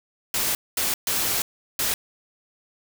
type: noise bursts at uneven times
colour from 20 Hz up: white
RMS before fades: -24 dBFS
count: 4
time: 0.34-0.55 / 0.77-0.94 / 1.07-1.42 / 1.79-1.94 s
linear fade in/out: 2 ms
effects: none